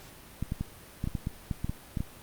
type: clicks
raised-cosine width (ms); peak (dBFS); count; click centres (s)
5; -18; 12; 0.426 / 0.521 / 0.61 / 1.041 / 1.074 / 1.152 / 1.271 / 1.512 / 1.645 / 1.695 / 1.972 / 2.005
effects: pink hiss -50 dBFS RMS until 2.22 s + Opus 48 kbps